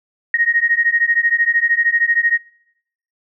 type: beating tone pair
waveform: sine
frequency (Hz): 1864.7 / 1877.7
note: A#6 / A#6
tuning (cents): 0 / +12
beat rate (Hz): 13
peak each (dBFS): -16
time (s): 0.34-2.38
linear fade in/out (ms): 2
effects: noise-tail reverb RT60 0.8 s tail -25 dB re dry